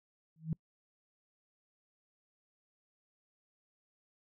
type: tone with exponential growth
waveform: sine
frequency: 160 Hz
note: D#3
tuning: 49 cents sharp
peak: -27 dBFS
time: 0.36-0.53 s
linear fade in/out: 2 ms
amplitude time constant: 35 ms
effects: noise-tail reverb RT60 0.1 s tail -26 dB re dry